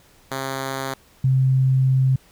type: tone pair in turn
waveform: 5% pulse / sine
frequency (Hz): 134.3 / 131.54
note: C3 / C3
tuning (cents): +46 / +10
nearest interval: unison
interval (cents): 36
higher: first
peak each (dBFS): -14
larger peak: neither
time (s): 0.31-0.94 / 1.24-2.16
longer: second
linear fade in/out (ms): 5
effects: pink hiss -54 dBFS RMS until 2.31 s